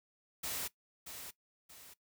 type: noise with echo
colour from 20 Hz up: white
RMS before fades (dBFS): -39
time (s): 0.43-0.68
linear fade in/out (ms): 10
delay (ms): 630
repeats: 2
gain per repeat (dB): -8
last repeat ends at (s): 1.94
effects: noise-tail reverb RT60 0.1 s tail -18 dB re dry